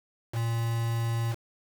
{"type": "tone with quantisation", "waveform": "triangle", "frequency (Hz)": 115.5, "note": "A#2", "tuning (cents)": -16, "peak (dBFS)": -24, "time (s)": [0.32, 1.36], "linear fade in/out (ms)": 50, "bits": 6, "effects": []}